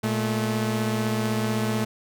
sawtooth tone pair together, 116.2 / 216.5 Hz, A#2 / A3, -5 / -28 cents, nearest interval major seventh, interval 1077 cents, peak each -23 / -21 dBFS, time 0.03-1.85 s, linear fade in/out 10 ms, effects none

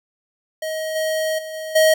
square tone with level steps, 631 Hz, D#5, 24 cents sharp, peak -24 / -20 / -30 / -28 / -12 dBFS, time 0.62-1.94 s, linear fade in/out 5 ms, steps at 0.95 / 1.38 / 1.53 / 1.75 s, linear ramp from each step 10 ms, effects none

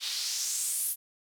white noise with band-pass filter sweep, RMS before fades -32 dBFS, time 0-0.96 s, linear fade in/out 50 ms, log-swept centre 3600 to 12000 Hz, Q 2.4, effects none

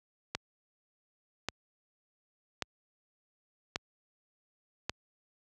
click train, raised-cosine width 0.2 ms, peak -14 dBFS, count 5, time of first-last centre 0.35-4.895 s, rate 0.88 Hz, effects high-pass 60 Hz 12 dB/octave

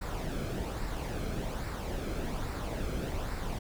brown noise with flanger, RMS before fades -35 dBFS, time 0.01-3.59 s, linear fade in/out 10 ms, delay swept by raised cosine 0.31 to 1.1 ms, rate 1.2 Hz, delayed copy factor -0.5, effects none

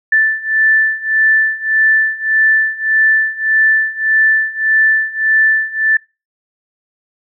sine beating tone pair, 1760 / 1761.7 Hz, A6 / A6, 0 / +2 cents, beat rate 1.7 Hz, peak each -14 / -12 dBFS, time 0.12-5.97 s, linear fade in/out 5 ms, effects noise-tail reverb RT60 0.3 s tail -26 dB re dry

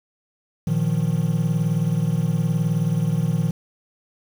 triangle chord, Bb suspended fourth, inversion none, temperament equal, 116.54 / 155.56 / 174.61 Hz, Bb2 / Eb3 / F3, 0 / 0 / 0 cents, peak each -23 / -19 / -22 dBFS, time 0.67-3.51 s, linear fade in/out 5 ms, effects 7-bit

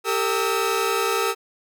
sawtooth tone cluster, 393.8 / 454.6 / 1293 Hz, G4 / A#4 / E6, +8 / -43 / -34 cents, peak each -21 dBFS, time 0.04-1.35 s, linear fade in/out 50 ms, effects none

